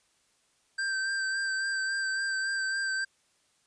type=tone with vibrato; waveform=square; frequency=1568 Hz; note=G6; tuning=in tune; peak=-29 dBFS; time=0.78-3.05 s; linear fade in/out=10 ms; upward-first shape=sine; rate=3.6 Hz; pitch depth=23 cents each way; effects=white hiss -69 dBFS RMS until 3.66 s + resampled to 22050 Hz